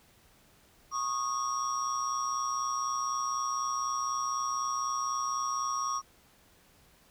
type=tone cluster; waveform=sine; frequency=1104 / 1228 / 5640 Hz; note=C#6 / D#6 / F8; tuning=-7 / -23 / +16 cents; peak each=-30 / -33 / -36 dBFS; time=0.91-6.02 s; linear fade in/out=50 ms; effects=tanh soft clip ceiling -25 dBFS + pink hiss -62 dBFS RMS until 7.1 s